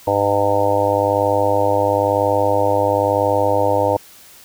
harmonic tone, 101 Hz, G#2, 48 cents flat, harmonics 1 / 3 / 4 / 5 / 6 / 7 / 8 / 9, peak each -25 / -25 / -29 / -18 / -20 / -25 / -24 / -21 dBFS, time 0.07-3.97 s, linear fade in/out 5 ms, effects white hiss -44 dBFS RMS until 4.44 s

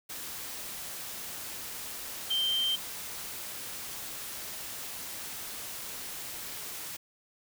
sine tone in noise, 3137 Hz, G7, 1 cent sharp, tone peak -26 dBFS, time 2.3-2.76 s, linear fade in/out 10 ms, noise white, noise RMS -40 dBFS, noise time 0.09-6.97 s, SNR +11 dB, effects none

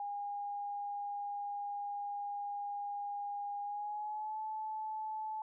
sine tone with pitch glide, 814 to 867.4 Hz, G#5 to A5, -35 to -25 cents, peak -37 dBFS, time 0-5.42 s, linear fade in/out 2 ms, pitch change +110 cents, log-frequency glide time 3.62-4.39 s, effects none

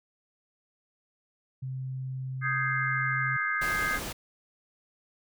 sine tone, 130.81 Hz, C3, in tune, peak -32 dBFS, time 1.62-3.37 s, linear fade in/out 10 ms
sine chord, Ab major seventh, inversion second, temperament equal, 1244.5 / 1568 / 1661.2 / 2093 Hz, Eb6 / G6 / Ab6 / C7, 0 / 0 / 0 / 0 cents, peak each -32 dBFS, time 2.41-4 s, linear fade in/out 50 ms
pink noise, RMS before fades -36 dBFS, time 3.61-4.13 s, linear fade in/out 10 ms
effects none

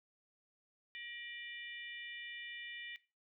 harmonic tone with a mistuned harmonic, 592 Hz, D5, 14 cents sharp, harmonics 3 / 4 / 5 / 6, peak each -49 / -49 / -51 / -55 dBFS, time 0.95-2.96 s, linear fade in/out 0 ms, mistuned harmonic 3, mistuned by +120 cents, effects noise-tail reverb RT60 0.3 s tail -18 dB re dry

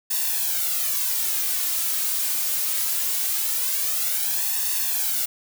blue noise with flanger, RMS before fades -24 dBFS, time 0.1-5.26 s, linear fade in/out 10 ms, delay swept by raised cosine 1.1 to 3.3 ms, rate 0.22 Hz, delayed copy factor +0.75, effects none

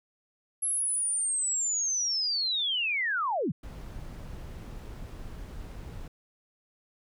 sine linear sweep, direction down, 11150 to 110 Hz, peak -26 dBFS, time 0.62-3.52 s, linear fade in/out 10 ms
brown noise, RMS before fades -41 dBFS, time 3.63-6.08 s, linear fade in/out 5 ms
click train, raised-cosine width 5 ms, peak -34 dBFS, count 7, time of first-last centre 3.99-5.024 s, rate 5.8 Hz
effects none

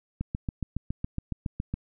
click train, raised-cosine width 5 ms, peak -17 dBFS, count 12, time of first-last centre 0.21-1.74 s, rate 7.19 Hz, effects none

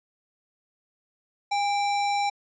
sine tone with sample-and-hold, 813 Hz, G#5, 37 cents flat, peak -22 dBFS, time 1.51-2.3 s, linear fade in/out 10 ms, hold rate 3150 Hz, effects resampled to 16000 Hz

